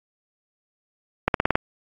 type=accelerating click train; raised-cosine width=0.5 ms; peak=-3 dBFS; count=6; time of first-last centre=1.28-1.555 s; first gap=62 ms; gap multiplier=0.94; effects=AAC 48 kbps